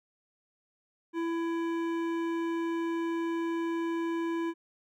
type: tone with hard clipping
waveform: triangle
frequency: 333.4 Hz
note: E4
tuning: 20 cents sharp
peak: -31 dBFS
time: 1.13-4.54 s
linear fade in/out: 50 ms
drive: 17 dB
effects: none